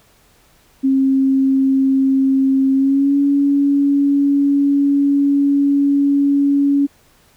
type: tone with pitch glide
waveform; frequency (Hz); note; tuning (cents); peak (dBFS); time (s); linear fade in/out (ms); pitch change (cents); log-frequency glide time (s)
sine; 268.1 to 281.8; C4 to C#4; +42 to +29; -11; 0.83-6.87; 20; +87; 2.74-3.16
effects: pink hiss -53 dBFS RMS until 7.36 s